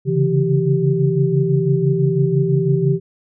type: tone cluster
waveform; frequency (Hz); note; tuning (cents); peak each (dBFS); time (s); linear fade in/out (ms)
sine; 136.9 / 142.9 / 167 / 388.9; C#3 / D3 / E3 / G4; -21 / -47 / +23 / -14; -19; 0.05-3; 50
effects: none